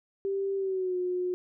sine tone with pitch glide, 392 to 361.5 Hz, G4 to F#4, 0 to -40 cents, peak -27 dBFS, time 0.25-1.34 s, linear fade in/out 0 ms, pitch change -140 cents, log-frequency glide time 0.56-0.97 s, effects none

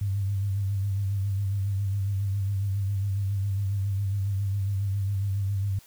sine tone with vibrato, 98.8 Hz, G2, 14 cents sharp, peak -24 dBFS, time 0.01-5.79 s, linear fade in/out 5 ms, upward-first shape sine, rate 7.3 Hz, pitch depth 49 cents each way, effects white hiss -55 dBFS RMS until 5.86 s

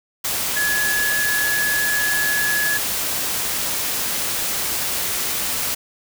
sine tone in noise, 1693 Hz, G#6, 33 cents sharp, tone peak -19 dBFS, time 0.56-2.78 s, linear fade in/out 10 ms, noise white, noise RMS -23 dBFS, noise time 0.24-5.75 s, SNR +1 dB, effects none

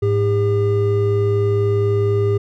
triangle tone pair together, 106.12 / 402.5 Hz, G#2 / G4, +38 / +46 cents, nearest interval octave + major seventh, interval 2308 cents, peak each -15 dBFS, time 0.02-2.38 s, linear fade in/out 10 ms, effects none

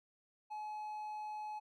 triangle tone, 850 Hz, G#5, 40 cents sharp, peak -39 dBFS, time 0.5-1.6 s, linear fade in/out 20 ms, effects none

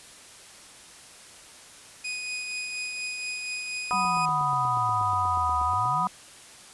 sawtooth tone with tremolo, 2489 Hz, D#7, in tune, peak -26 dBFS, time 2.04-4.26 s, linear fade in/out 10 ms, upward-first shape triangle, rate 4.2 Hz, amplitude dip 35%
sine chord, B major, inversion second, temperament equal, 740 / 987.8 / 1244.5 Hz, F#5 / B5 / D#6, 0 / 0 / 0 cents, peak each -31 / -26 / -26 dBFS, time 3.91-6.07 s, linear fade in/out 0 ms
sine exponential two-way sweep, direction down then up, 195.3 to 73 to 195.3 Hz, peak -33 dBFS, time 3.93-6.08 s, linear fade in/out 10 ms, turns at 5.63 s
click train, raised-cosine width 2 ms, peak -32 dBFS, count 17, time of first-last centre 3.93-5.855 s, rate 8.31 Hz
effects white hiss -48 dBFS RMS until 6.73 s + resampled to 24000 Hz

